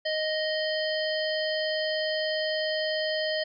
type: harmonic tone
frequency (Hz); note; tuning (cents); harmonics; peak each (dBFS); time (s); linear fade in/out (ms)
622.3; D#5; 0; 1 / 3 / 5 / 7 / 8; -28 / -33 / -35 / -36 / -37; 0.05-3.44; 10
effects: none